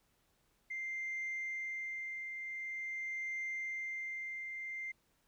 sine tone with tremolo, 2093 Hz, C7, in tune, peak -35 dBFS, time 0.7-4.92 s, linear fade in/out 10 ms, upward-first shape triangle, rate 0.46 Hz, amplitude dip 45%, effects tanh soft clip ceiling -34 dBFS + pink hiss -75 dBFS RMS until 5.27 s

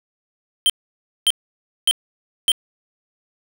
square tone bursts, 3136 Hz, G7, in tune, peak -13 dBFS, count 4, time 0.66-2.518 s, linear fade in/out 0 ms, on 37 ms, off 570 ms, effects none

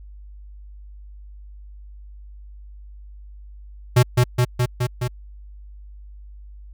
square tone with echo, 123.47 Hz, B2, in tune, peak -11 dBFS, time 3.96-4.03 s, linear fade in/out 10 ms, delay 210 ms, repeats 5, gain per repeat -2 dB, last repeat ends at 5.08 s, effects added 50 Hz sine -38 dBFS peak until 6.73 s

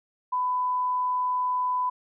sine tone, 1000 Hz, B5, 21 cents sharp, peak -23 dBFS, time 0.32-1.9 s, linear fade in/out 10 ms, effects none

